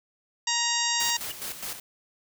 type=harmonic tone; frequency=940 Hz; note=A#5; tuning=14 cents sharp; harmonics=1 / 2 / 3 / 4 / 5 / 6 / 7 / 8; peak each=-32 / -32 / -32 / -32 / -32 / -32 / -32 / -32 dBFS; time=0.47-1.17 s; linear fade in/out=5 ms
type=noise with tremolo; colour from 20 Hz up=white; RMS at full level=-34 dBFS; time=1-1.8 s; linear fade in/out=2 ms; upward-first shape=square; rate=4.8 Hz; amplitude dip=60%
type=tone with exponential growth; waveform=sine; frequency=2902 Hz; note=F#7; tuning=34 cents flat; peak=-32 dBFS; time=1.24-1.32 s; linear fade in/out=2 ms; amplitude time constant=16 ms
effects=none